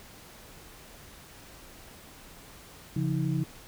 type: tone cluster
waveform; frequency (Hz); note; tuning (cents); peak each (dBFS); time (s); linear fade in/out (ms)
sine; 140 / 172.6 / 317.6; C#3 / F3 / D#4; +18 / -20 / +36; -28 / -30 / -34; 2.96-3.44; 5
effects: pink hiss -50 dBFS RMS until 3.67 s